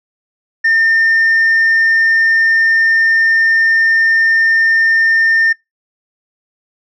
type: tone with tanh clipping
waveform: sine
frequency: 1810 Hz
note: A6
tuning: 48 cents sharp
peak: -9 dBFS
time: 0.64-5.53 s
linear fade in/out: 10 ms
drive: 1 dB
effects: noise-tail reverb RT60 0.2 s tail -26 dB re dry